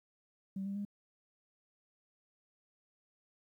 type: tone with pitch steps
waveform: sine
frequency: 193.2 / 198.17 / 203.3 Hz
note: G3 / G3 / G#3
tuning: -25 / +19 / -37 cents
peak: -35 dBFS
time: 0.56-0.851 s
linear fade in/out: 5 ms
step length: 97 ms
effects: tanh soft clip ceiling -31 dBFS + 12-bit